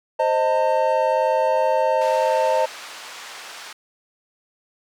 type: chord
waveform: triangle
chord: A diminished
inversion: first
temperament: equal with one note detuned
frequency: 523.3 / 622.3 / 899.5 Hz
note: C5 / Eb5 / A5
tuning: 0 / 0 / +38 cents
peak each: -19 dBFS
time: 0.19-2.66 s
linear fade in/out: 10 ms
type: band-pass noise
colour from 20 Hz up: pink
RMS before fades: -38 dBFS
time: 2.01-3.73 s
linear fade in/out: 5 ms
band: 900 to 6700 Hz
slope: 12 dB/octave
effects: none